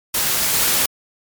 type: noise with level steps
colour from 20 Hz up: white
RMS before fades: -19 / -17 dBFS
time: 0.14-0.86 s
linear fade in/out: 5 ms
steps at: 0.53 s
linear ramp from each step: 10 ms
effects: MP3 96 kbps